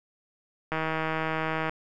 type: click train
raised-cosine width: 0.5 ms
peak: -14 dBFS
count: 156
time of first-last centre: 0.72-1.695 s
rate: 159 Hz
effects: none